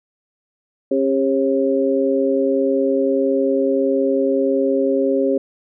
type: tone cluster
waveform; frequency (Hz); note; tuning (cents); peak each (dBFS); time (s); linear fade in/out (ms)
sine; 271.4 / 401.4 / 543; C#4 / G4 / C#5; -36 / +41 / -36; -19; 0.91-5.38; 5
effects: none